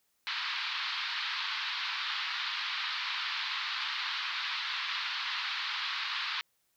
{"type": "band-pass noise", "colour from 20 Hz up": "white", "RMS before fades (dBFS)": -35, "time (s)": [0.27, 6.41], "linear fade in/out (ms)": 0, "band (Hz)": [960, 4400], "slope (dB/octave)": 48, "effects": ["white hiss -75 dBFS RMS until 6.76 s"]}